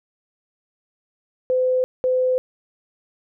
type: tone pair in turn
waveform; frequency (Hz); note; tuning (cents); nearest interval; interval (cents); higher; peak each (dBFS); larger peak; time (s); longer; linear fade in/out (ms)
sine; 510 / 510; C5 / C5; -44 / -44; unison; 0; neither; -16; neither; 1.5-1.84 / 2.04-2.38; neither; 0
effects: none